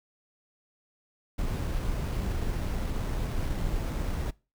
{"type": "noise with sample-and-hold", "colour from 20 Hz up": "brown", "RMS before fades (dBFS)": -30, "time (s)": [1.38, 4.31], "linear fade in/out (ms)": 10, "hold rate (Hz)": 7350, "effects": ["noise-tail reverb RT60 0.3 s tail -23 dB re dry"]}